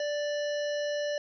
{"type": "harmonic tone with a mistuned harmonic", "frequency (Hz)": 587, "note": "D5", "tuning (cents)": -1, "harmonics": [1, 3, 5, 7, 9, 10], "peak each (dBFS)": [-29, -39, -43, -46, -48, -49], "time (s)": [0, 1.18], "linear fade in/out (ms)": 2, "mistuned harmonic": 9, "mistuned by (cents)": 17, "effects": []}